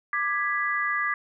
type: chord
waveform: sine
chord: G# diminished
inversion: second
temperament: equal with one note detuned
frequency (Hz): 1186.3 / 1661.2 / 1975.5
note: D6 / G#6 / B6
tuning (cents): +17 / 0 / 0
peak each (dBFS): -28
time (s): 0.13-1.14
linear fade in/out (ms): 2
effects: none